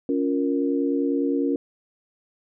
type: chord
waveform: sine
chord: Bb minor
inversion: first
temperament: just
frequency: 279.7 / 349.6 / 466.2 Hz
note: Db4 / F4 / Bb4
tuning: +16 / +2 / 0 cents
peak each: -22 / -27 / -27 dBFS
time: 0.09-1.56 s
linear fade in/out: 2 ms
effects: none